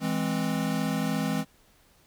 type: chord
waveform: square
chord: E augmented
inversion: none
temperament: equal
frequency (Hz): 164.81 / 207.7 / 261.6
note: E3 / G#3 / B#3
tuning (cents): 0 / 0 / 0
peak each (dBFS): -31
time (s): 0-1.45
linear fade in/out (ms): 50
effects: pink hiss -61 dBFS RMS until 2.06 s